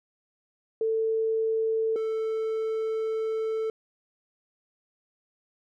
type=tone pair in turn; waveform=sine / triangle; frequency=444.9 / 442.1 Hz; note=A4 / A4; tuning=+19 / +8 cents; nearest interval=unison; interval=11 cents; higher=first; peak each=-23 / -24 dBFS; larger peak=first; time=0.81-1.96 / 1.96-3.7 s; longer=second; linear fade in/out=2 ms; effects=none